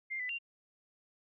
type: tone with pitch steps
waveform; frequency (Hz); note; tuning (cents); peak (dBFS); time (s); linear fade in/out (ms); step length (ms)
sine; 2104 / 1999 / 2772; C7 / B6 / F7; +9 / +20 / -14; -35; 0.1-0.388; 20; 96
effects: none